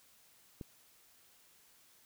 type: click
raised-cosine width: 3 ms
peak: -30 dBFS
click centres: 0.612 s
effects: white hiss -65 dBFS RMS until 2.05 s